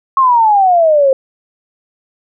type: exponential sweep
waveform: sine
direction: down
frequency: 1093 to 523.3 Hz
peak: -6 dBFS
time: 0.17-1.13 s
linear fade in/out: 2 ms
effects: none